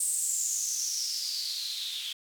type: noise with band-pass filter sweep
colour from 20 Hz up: blue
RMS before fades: -32 dBFS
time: 0-2.13 s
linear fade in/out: 5 ms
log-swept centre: 8600 to 3300 Hz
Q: 7.2
effects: none